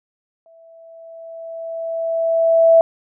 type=tone with exponential growth; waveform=sine; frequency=659.3 Hz; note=E5; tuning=in tune; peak=-6 dBFS; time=0.46-2.81 s; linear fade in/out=1 ms; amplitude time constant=510 ms; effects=none